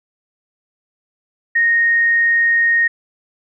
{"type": "tone", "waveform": "sine", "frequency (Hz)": 1859, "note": "A#6", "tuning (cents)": -5, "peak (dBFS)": -11, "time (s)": [1.55, 2.88], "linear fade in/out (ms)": 10, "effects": []}